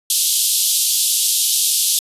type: band-pass noise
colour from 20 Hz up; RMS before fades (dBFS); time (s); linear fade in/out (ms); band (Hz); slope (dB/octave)
white; -17; 0.1-1.99; 2; 3100 to 13000; 48
effects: resampled to 32000 Hz